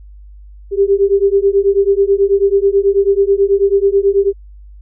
sine beating tone pair, 392 / 401.2 Hz, G4 / G4, 0 / +40 cents, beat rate 9.2 Hz, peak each -12 dBFS, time 0.71-4.33 s, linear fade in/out 50 ms, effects added 50 Hz sine -34 dBFS peak until 4.81 s

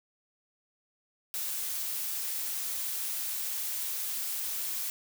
blue noise, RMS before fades -34 dBFS, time 1.34-4.9 s, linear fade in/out 0 ms, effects none

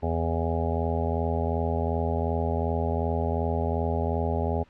harmonic tone, 82.7 Hz, E2, 6 cents sharp, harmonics 1 / 2 / 3 / 5 / 6 / 7 / 8 / 9 / 10, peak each -27 / -34 / -33 / -32 / -37 / -35 / -36 / -37 / -35 dBFS, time 0.02-4.64 s, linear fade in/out 20 ms, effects pink hiss -59 dBFS RMS until 4.69 s + low-pass 3000 Hz 12 dB/octave

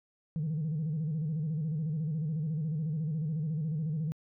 sine tone with vibrato, 155.56 Hz, D#3, in tune, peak -28 dBFS, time 0.36-4.12 s, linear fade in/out 0 ms, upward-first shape square, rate 14 Hz, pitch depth 88 cents each way, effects tanh soft clip ceiling -27 dBFS

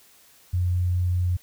sine tone, 89.5 Hz, F2, 43 cents sharp, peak -20 dBFS, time 0.53-1.37 s, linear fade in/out 10 ms, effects white hiss -55 dBFS RMS until 1.42 s

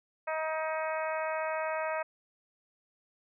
harmonic tone, 315.7 Hz, D#4, 25 cents sharp, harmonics 2 / 3 / 4 / 5 / 6 / 7 / 8, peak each -33 / -37 / -39 / -41 / -43 / -44 / -45 dBFS, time 0.27-2.03 s, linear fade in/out 10 ms, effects none

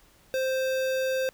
square tone with notch filter, 523.3 Hz, C5, in tune, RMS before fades -27 dBFS, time 0.34-1.29 s, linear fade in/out 0 ms, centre 8700 Hz, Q 1.8, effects pink hiss -59 dBFS RMS until 1.33 s

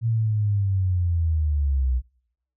sine linear sweep, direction down, 116.54 to 60.5 Hz, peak -19 dBFS, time 0.01-2.02 s, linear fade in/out 50 ms, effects noise-tail reverb RT60 0.7 s tail -24 dB re dry

